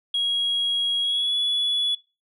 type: tone with pitch glide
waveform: sine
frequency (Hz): 3300 to 3408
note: G#7 to G#7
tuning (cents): -12 to +44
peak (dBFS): -19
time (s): 0.14-1.95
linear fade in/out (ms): 5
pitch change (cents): +56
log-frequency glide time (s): 1.02-1.35
effects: noise-tail reverb RT60 0.3 s tail -24 dB re dry + tanh soft clip ceiling -18 dBFS